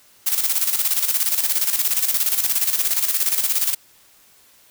blue noise with tremolo, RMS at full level -18 dBFS, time 0.26-3.75 s, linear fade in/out 10 ms, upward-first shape square, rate 17 Hz, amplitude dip 60%, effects white hiss -53 dBFS RMS until 4.7 s

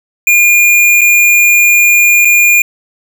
square tone with dropouts, 2420 Hz, D#7, 49 cents flat, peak -5 dBFS, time 0.27-2.62 s, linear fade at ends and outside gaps 2 ms, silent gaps 1.01-1.015 / 2.249-2.253 s, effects none

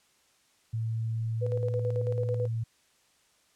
sine tone with pitch glide, 112.7 to 113.68 Hz, A2 to A#2, +42 to -43 cents, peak -28 dBFS, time 0.73-2.64 s, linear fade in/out 10 ms, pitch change +15 cents, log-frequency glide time 1.15-2.44 s
sine tone with tremolo, 493.9 Hz, B4, in tune, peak -28 dBFS, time 1.41-2.48 s, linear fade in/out 20 ms, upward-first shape square, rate 9.1 Hz, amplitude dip 60%
effects white hiss -66 dBFS RMS until 3.55 s + low-pass 9000 Hz 12 dB/octave

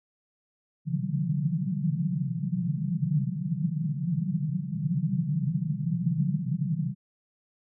white band-pass noise, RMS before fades -28 dBFS, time 0.85-6.95 s, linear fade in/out 50 ms, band 130 to 190 Hz, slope 96 dB/octave, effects none

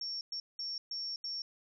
sine tone bursts at uneven times, 5480 Hz, F8, 34 cents flat, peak -36 dBFS, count 5, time 0.01-0.21 / 0.32-0.4 / 0.59-0.78 / 0.91-1.16 / 1.24-1.42 s, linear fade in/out 2 ms, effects none

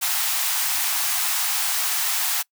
white high-pass noise, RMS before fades -23 dBFS, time 0.01-2.43 s, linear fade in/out 20 ms, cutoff 690 Hz, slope 96 dB/octave, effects noise-tail reverb RT60 0.1 s tail -24 dB re dry

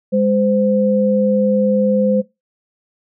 sine tone pair together, 204.4 / 515 Hz, G#3 / C5, -27 / -28 cents, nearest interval octave + major third, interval 1599 cents, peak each -15 dBFS, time 0.12-2.22 s, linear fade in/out 20 ms, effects noise-tail reverb RT60 0.2 s tail -19 dB re dry

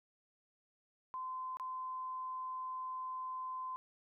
sine tone with dropouts, 1030 Hz, C6, 28 cents flat, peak -39 dBFS, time 1.14-3.76 s, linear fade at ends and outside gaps 0 ms, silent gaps 1.57-1.598 s, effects none

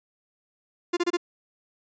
45% pulse tone bursts, 349.2 Hz, F4, in tune, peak -21 dBFS, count 4, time 0.93-1.171 s, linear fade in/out 10 ms, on 40 ms, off 27 ms, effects resampled to 16000 Hz

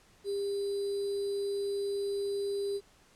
sine tone with sample-and-hold, 400 Hz, G4, 35 cents sharp, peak -30 dBFS, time 0.24-2.81 s, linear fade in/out 50 ms, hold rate 4410 Hz, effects pink hiss -62 dBFS RMS until 3.15 s + low-pass 10000 Hz 12 dB/octave

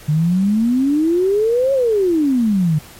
sine exponential two-way sweep, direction up then down, 146.83 to 554.4 to 146.83 Hz, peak -12 dBFS, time 0.08-2.79 s, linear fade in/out 10 ms, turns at 1.73 s, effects pink hiss -40 dBFS RMS until 2.99 s + MP3 64 kbps

